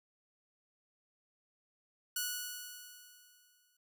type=tone with exponential decay; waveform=5% pulse; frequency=1470 Hz; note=F#6; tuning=12 cents flat; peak=-22 dBFS; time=2.16-3.77 s; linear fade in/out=5 ms; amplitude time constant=350 ms; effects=none